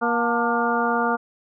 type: harmonic tone with a mistuned harmonic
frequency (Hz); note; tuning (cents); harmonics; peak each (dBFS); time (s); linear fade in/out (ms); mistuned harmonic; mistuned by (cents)
236.6; A#3; +26; 1 / 2 / 3 / 4 / 5 / 6; -26 / -26 / -26 / -26 / -26 / -26; 0.01-1.17; 20; 4; -84
effects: none